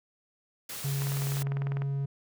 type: noise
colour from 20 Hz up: white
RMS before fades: -39 dBFS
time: 0.69-1.43 s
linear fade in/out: 5 ms
type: tone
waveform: triangle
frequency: 138.59 Hz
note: C#3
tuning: in tune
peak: -26 dBFS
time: 0.84-2.06 s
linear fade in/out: 10 ms
type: click train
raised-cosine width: 0.5 ms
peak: -24 dBFS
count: 17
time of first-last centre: 1.02-1.82 s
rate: 20 Hz
effects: none